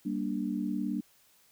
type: chord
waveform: sine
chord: G minor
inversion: none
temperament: just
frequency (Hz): 196 / 235.2 / 294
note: G3 / Bb3 / D4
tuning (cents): 0 / +16 / +2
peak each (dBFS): -34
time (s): 0.05-1.01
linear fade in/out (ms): 10
effects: white hiss -64 dBFS RMS until 1.51 s